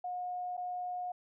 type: tone with dropouts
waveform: sine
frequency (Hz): 721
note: F#5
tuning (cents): -45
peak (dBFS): -35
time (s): 0.04-1.12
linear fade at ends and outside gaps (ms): 5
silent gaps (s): 0.569-0.576
effects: none